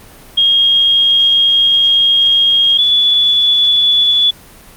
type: tone pair in turn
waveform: sine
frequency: 3254 / 3435 Hz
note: G#7 / A7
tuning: -36 / -42 cents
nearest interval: minor second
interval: 94 cents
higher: second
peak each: -7 dBFS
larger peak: neither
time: 0.37-2.78 / 2.78-4.31 s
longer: first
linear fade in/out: 10 ms
effects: pink hiss -39 dBFS RMS until 4.76 s + Opus 32 kbps